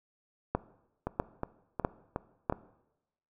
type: two click trains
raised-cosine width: 1 ms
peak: -18 / -13 dBFS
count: 5 / 4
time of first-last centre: 1.07-2.525 / 0.55-2.498 s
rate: 2.75 / 1.54 Hz
effects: noise-tail reverb RT60 0.9 s tail -18 dB re dry